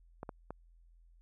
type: clicks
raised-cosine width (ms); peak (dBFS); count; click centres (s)
1; -27; 3; 0.231 / 0.292 / 0.506
effects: added 42 Hz sine -59 dBFS peak until 1.21 s